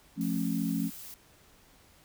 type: chord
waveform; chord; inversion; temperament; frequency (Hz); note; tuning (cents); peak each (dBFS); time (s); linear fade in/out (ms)
sine; F augmented; none; just; 174.61 / 218.3 / 272.8; F3 / A3 / C#4; 0 / -13 / -28; -32; 0.16-0.91; 50
type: noise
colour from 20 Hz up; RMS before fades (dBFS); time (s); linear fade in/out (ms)
blue; -45; 0.21-1.14; 0
effects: pink hiss -60 dBFS RMS until 2.04 s